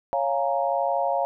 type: chord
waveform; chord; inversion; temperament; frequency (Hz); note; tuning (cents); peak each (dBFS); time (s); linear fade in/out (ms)
sine; Bb minor seventh; first; equal; 554.4 / 698.5 / 830.6 / 932.3; Db5 / F5 / Ab5 / Bb5; 0 / 0 / 0 / 0; -26 / -25 / -29 / -29; 0.13-1.25; 0
effects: none